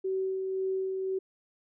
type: tone with tremolo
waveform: sine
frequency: 380.2 Hz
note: F#4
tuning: 47 cents sharp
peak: -27 dBFS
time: 0.04-1.19 s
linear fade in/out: 10 ms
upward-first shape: sine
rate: 1.9 Hz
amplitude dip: 30%
effects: none